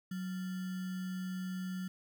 sine tone with sample-and-hold, 185 Hz, F#3, in tune, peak -36 dBFS, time 0.11-1.88 s, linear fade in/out 5 ms, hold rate 1575 Hz, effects none

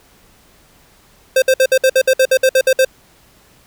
square tone bursts, 523.3 Hz, C5, in tune, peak -9 dBFS, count 13, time 1.36-2.849 s, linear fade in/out 5 ms, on 61 ms, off 58 ms, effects pink hiss -50 dBFS RMS until 3.66 s

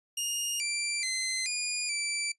15% pulse tone with pitch steps, 2838 / 2352 / 2059 / 2439 / 2331 Hz, F7 / D7 / C7 / D#7 / D7, +27 / +2 / -28 / -35 / -14 cents, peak -23 dBFS, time 0.17-2.32 s, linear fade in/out 5 ms, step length 430 ms, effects noise-tail reverb RT60 0.1 s tail -19 dB re dry + resampled to 24000 Hz

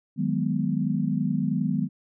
sine chord, G# minor seventh, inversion second, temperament equal, 155.56 / 185 / 207.7 / 246.9 Hz, D#3 / F#3 / G#3 / B3, 0 / 0 / 0 / 0 cents, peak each -28 dBFS, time 0.16-1.89 s, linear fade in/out 50 ms, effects none

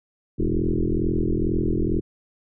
sine tone with frequency modulation, 164.81 Hz, E3, in tune, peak -19 dBFS, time 0.38-2.01 s, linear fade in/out 20 ms, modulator 42.2 Hz, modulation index 5.2, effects none

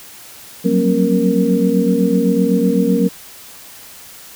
sine tone cluster, 182.9 / 190.8 / 232.4 / 271.2 / 467.9 Hz, F#3 / G3 / A#3 / C#4 / A#4, -20 / -47 / -5 / -38 / +6 cents, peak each -18 dBFS, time 0.64-3.09 s, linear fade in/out 20 ms, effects white hiss -38 dBFS RMS until 4.35 s

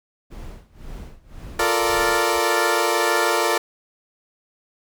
brown noise with tremolo, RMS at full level -34 dBFS, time 0.3-2.4 s, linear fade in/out 20 ms, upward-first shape sine, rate 1.9 Hz, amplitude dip 90%
15% pulse chord, Bb major seventh, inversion second, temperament equal, 349.2 / 440 / 466.2 / 587.3 Hz, F4 / A4 / Bb4 / D5, 0 / 0 / 0 / 0 cents, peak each -17 dBFS, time 1.59-3.58 s, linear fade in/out 5 ms
effects none

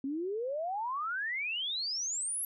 sine exponential sweep, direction up, 262.2 to 11580 Hz, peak -32 dBFS, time 0.04-2.45 s, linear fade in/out 2 ms, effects none

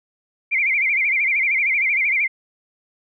sine tone with vibrato, 2224 Hz, C#7, 5 cents sharp, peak -16 dBFS, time 0.51-2.28 s, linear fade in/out 20 ms, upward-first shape sine, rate 13 Hz, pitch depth 140 cents each way, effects none

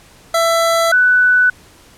25% pulse / sine tone pair in turn, 666 / 1491.2 Hz, E5 / F#6, +18 / +13 cents, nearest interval octave + major second, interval 1395 cents, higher second, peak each -8 dBFS, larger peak neither, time 0.34-0.92 / 0.92-1.5 s, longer neither, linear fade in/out 5 ms, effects pink hiss -45 dBFS RMS until 1.97 s + low-pass 12000 Hz 12 dB/octave

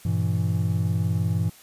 triangle chord, E diminished, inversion first, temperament just, 98.89 / 118.67 / 164.81 Hz, G2 / Bb2 / E3, +16 / +31 / 0 cents, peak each -22 / -25 / -24 dBFS, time 0.05-1.5 s, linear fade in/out 5 ms, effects white hiss -50 dBFS RMS until 1.62 s + resampled to 32000 Hz

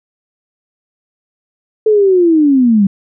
sine linear sweep, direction down, 440 to 190 Hz, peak -6 dBFS, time 1.86-2.87 s, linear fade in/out 5 ms, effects none

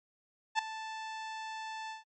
sawtooth tone with ADSR envelope, 880 Hz, A5, in tune, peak -20 dBFS, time 0.55-2.04 s, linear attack 39 ms, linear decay 4 ms, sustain -15 dB, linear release 140 ms, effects low-pass 6000 Hz 12 dB/octave + MP3 32 kbps

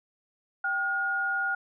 sine tone pair together, 781 / 1430.7 Hz, G5 / F6, -7 / +41 cents, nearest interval minor seventh, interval 1048 cents, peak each -34 / -26 dBFS, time 0.64-1.55 s, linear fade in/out 5 ms, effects none

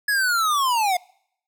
square linear sweep, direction down, 1700 to 698.5 Hz, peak -19 dBFS, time 0.08-0.97 s, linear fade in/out 5 ms, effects noise-tail reverb RT60 0.7 s tail -26 dB re dry

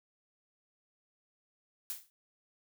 blue noise with exponential decay, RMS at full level -35 dBFS, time 1.9-2.1 s, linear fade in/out 0 ms, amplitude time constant 43 ms, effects none

